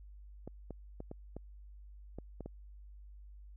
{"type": "clicks", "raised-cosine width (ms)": 2, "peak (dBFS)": -30, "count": 8, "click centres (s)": [0.476, 0.707, 1.004, 1.114, 1.366, 2.186, 2.407, 2.46], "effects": ["added 50 Hz sine -50 dBFS peak until 3.56 s"]}